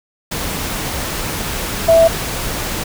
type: tone in noise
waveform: sine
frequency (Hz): 659.3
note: E5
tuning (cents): 0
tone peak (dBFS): -6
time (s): 1.88-2.08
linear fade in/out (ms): 10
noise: pink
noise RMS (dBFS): -22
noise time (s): 0.31-2.84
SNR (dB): +13
effects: none